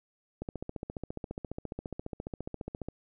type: click train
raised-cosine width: 2 ms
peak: -23 dBFS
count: 37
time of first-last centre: 0.42-2.886 s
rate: 14.6 Hz
effects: none